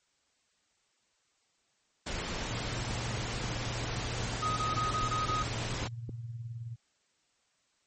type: noise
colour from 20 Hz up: pink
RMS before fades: -36 dBFS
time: 2.06-5.88 s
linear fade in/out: 10 ms
type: tone with tremolo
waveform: sine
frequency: 116.54 Hz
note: A#2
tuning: in tune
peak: -35 dBFS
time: 2.5-6.76 s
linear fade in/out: 10 ms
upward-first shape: sine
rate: 19 Hz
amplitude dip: 55%
type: click train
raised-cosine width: 3 ms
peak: -26 dBFS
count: 13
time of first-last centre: 2.91-6.093 s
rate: 3.77 Hz
type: tone bursts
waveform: triangle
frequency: 1254 Hz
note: D#6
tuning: 13 cents sharp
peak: -28 dBFS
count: 6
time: 4.42-5.43 s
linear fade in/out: 10 ms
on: 150 ms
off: 22 ms
effects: white hiss -73 dBFS RMS until 7.86 s + MP3 32 kbps